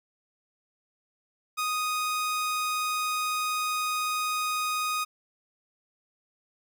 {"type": "tone", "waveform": "sawtooth", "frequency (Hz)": 1244.5, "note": "D#6", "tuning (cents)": 0, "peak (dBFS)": -23, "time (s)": [1.57, 5.05], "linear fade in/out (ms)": 20, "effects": []}